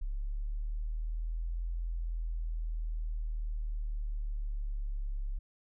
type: linear two-way sweep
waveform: sine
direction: up then down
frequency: 34.33 to 42.42 to 34.33 Hz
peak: -32 dBFS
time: 0.01-5.39 s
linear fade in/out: 10 ms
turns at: 1.63 s
effects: none